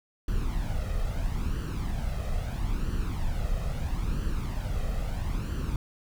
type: noise with flanger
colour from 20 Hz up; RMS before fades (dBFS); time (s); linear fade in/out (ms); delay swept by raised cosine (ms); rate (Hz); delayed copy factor
brown; -29; 0.28-5.76; 2; 0.67 to 1.6; 0.76; +0.6
effects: none

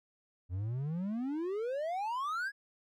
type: exponential sweep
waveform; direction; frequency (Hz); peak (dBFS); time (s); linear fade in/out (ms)
triangle; up; 85.5 to 1700; -31; 0.49-2.52; 50
effects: none

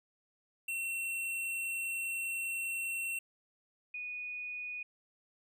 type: tone pair in turn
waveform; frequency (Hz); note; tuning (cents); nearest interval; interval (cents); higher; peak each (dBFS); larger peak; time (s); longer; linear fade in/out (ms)
square / sine; 2715 / 2475; F7 / D#7; -50 / -10; major second; 160; first; -35 / -38; first; 0.68-3.19 / 3.94-4.83; first; 5
effects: none

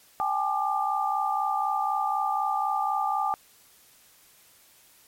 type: tone cluster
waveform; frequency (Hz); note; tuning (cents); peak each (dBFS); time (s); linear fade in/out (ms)
sine; 786 / 850 / 1193; G5 / G#5 / D6; +4 / +40 / +27; -28; 0.2-3.34; 0
effects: white hiss -57 dBFS RMS until 5.07 s + MP3 64 kbps

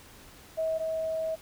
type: tone pair in turn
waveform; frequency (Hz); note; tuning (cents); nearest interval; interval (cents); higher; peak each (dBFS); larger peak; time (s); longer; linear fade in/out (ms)
sine; 642 / 642; E5 / E5; -46 / -46; unison; 0; neither; -26 / -28; first; 0.57-0.79 / 0.79-1.36; second; 20
effects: pink hiss -52 dBFS RMS until 1.41 s

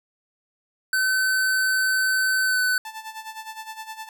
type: tone with pitch glide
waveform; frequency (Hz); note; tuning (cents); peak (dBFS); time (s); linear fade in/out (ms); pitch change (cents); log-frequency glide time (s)
square; 1525 to 1505.7; G6 to F#6; -48 to +30; -20; 0.93-2.78; 2; -22; 2.44-2.6
type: tone with tremolo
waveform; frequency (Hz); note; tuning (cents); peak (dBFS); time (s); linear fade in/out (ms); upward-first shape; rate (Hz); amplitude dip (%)
sawtooth; 880; A5; 0; -28; 2.85-4.09; 2; sine; 9.7; 75
effects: none

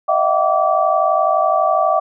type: tone cluster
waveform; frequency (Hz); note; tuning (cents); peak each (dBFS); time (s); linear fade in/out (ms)
sine; 624 / 676 / 755 / 1156; D#5 / E5 / F#5 / D6; +5 / +43 / +35 / -28; -18; 0.08-2; 10
effects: none

